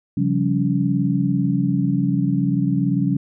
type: tone cluster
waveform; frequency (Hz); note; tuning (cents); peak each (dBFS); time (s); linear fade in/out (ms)
sine; 136.1 / 173.6 / 193.9 / 281.1; C#3 / F3 / G3 / C#4; -31 / -10 / -19 / +24; -22; 0.17-3.17; 5
effects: none